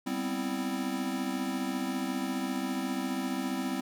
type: chord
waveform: square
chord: C major seventh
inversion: second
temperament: equal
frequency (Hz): 196 / 246.9 / 261.6 / 329.6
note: G3 / B3 / C4 / E4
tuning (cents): 0 / 0 / 0 / 0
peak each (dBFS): -38 / -39 / -34 / -39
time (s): 0.06-3.81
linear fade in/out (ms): 10
effects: none